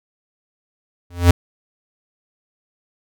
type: tone with exponential growth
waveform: square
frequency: 87.31 Hz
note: F2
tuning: in tune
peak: -5 dBFS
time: 1.1-1.31 s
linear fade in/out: 5 ms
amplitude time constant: 44 ms
effects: none